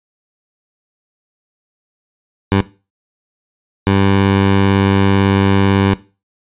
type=tone bursts at uneven times; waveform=15% pulse; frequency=98 Hz; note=G2; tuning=in tune; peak=-4 dBFS; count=2; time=2.52-2.61 / 3.87-5.94 s; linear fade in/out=0 ms; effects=noise-tail reverb RT60 0.3 s tail -17 dB re dry + resampled to 8000 Hz